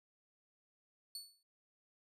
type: tone with exponential decay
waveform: sawtooth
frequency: 4444 Hz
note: C#8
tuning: 4 cents sharp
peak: -38 dBFS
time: 1.15-1.43 s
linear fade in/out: 2 ms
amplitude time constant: 60 ms
effects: resampled to 32000 Hz